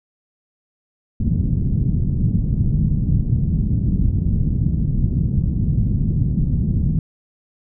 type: low-pass noise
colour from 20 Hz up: white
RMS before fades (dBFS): -18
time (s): 1.2-6.99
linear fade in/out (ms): 2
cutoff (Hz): 180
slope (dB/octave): 24
effects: none